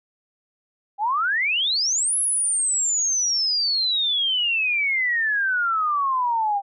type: exponential two-way sweep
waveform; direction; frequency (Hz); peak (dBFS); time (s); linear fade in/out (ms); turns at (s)
sine; up then down; 785 to 10980 to 785; -19; 0.98-6.62; 50; 2.18
effects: none